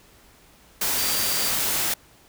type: tone in noise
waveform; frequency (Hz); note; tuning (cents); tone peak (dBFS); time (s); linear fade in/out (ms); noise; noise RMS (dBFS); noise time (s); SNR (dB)
sine; 4699; D8; 0; -30; 0.98-1.5; 5; white; -24; 0.81-1.94; -9
effects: pink hiss -54 dBFS RMS until 2.28 s